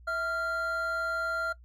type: tone pair together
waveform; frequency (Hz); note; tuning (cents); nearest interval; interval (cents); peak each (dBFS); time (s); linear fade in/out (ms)
triangle; 655 / 1387.9; E5 / F6; -11 / -11; octave + minor second; 1300; -33 / -27; 0.07-1.53; 10
effects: noise-tail reverb RT60 0.1 s tail -19 dB re dry + added 60 Hz sine -50 dBFS peak until 1.64 s